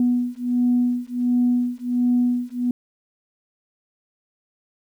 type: beating tone pair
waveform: sine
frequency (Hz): 244.5 / 245.9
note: B3 / B3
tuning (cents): -17 / -7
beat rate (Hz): 1.4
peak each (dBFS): -20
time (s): 0-2.71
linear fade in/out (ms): 2
effects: tanh soft clip ceiling -10 dBFS + 9-bit